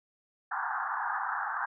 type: band-pass noise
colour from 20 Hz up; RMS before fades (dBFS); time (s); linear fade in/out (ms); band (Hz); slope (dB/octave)
pink; -33; 0.51-1.66; 10; 760 to 1700; 96
effects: none